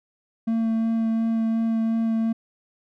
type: tone with vibrato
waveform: triangle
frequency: 225.6 Hz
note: A3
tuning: 44 cents sharp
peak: -18 dBFS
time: 0.47-2.33 s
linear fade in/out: 10 ms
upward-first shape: sine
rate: 2.8 Hz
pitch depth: 11 cents each way
effects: none